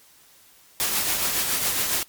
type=noise with tremolo; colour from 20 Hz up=white; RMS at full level=-22 dBFS; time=0.8-2.03 s; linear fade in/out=0 ms; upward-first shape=triangle; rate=7.2 Hz; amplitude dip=45%; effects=white hiss -54 dBFS RMS until 2.08 s + MP3 96 kbps